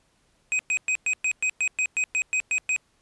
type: tone bursts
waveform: square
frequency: 2515 Hz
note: D#7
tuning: 18 cents sharp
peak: -22 dBFS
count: 13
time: 0.52-2.763 s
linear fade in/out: 0 ms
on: 71 ms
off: 110 ms
effects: pink hiss -66 dBFS RMS until 3.01 s + resampled to 24000 Hz